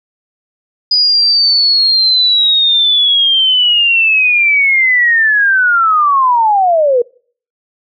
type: linear sweep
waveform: sine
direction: down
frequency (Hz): 4958 to 466.2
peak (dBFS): -7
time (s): 0.91-7.02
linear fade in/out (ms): 5
effects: noise-tail reverb RT60 0.5 s tail -26 dB re dry